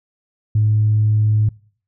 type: tone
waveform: sine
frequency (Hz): 107.1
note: A2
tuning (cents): -46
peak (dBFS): -11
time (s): 0.55-1.49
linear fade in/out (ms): 5
effects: noise-tail reverb RT60 0.5 s tail -24 dB re dry + tanh soft clip ceiling -7 dBFS